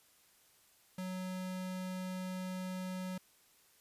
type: tone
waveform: square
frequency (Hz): 185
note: F#3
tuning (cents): 0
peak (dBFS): -39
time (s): 0.98-3.18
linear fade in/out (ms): 5
effects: white hiss -67 dBFS RMS until 3.8 s + resampled to 32000 Hz